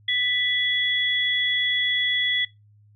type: tone pair together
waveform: sine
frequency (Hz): 1975.5 / 3373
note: B6 / G#7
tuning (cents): 0 / +26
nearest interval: major sixth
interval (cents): 926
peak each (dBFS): -24 / -22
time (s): 0.08-2.45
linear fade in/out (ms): 5
effects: noise-tail reverb RT60 0.2 s tail -21 dB re dry + added 104 Hz sine -52 dBFS peak until 2.95 s